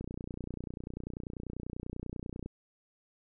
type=click train; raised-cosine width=3 ms; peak=-26 dBFS; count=75; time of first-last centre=0.01-2.46 s; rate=30.2 Hz; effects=none